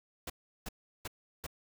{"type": "noise bursts", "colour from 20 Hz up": "pink", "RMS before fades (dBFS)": -40, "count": 4, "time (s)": [0.27, 1.466], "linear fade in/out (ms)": 5, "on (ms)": 29, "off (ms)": 360, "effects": []}